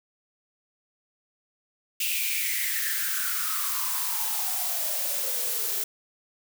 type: noise with high-pass filter sweep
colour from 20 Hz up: blue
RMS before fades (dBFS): -28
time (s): 2-5.84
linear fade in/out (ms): 5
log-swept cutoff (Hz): 2700 to 390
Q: 8.1
effects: none